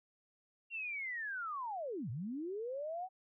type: linear two-way sweep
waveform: sine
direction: down then up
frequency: 2771 to 104.2 to 764 Hz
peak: -38 dBFS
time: 0.7-3.09 s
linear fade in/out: 50 ms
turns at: 2.1 s
effects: none